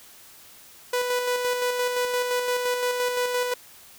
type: tone with tremolo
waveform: sawtooth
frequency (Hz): 493.9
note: B4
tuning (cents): 0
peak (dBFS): -18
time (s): 0.93-3.54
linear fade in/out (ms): 5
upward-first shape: square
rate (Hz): 5.8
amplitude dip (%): 35
effects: white hiss -49 dBFS RMS until 3.98 s